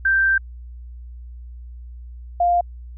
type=tone pair in turn; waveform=sine; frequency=1568 / 700.1 Hz; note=G6 / F5; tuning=0 / +4 cents; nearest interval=octave + major second; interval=1396 cents; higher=first; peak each=-14 dBFS; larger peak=neither; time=0.05-0.38 / 2.4-2.61 s; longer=first; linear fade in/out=5 ms; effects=added 60 Hz sine -34 dBFS peak until 2.97 s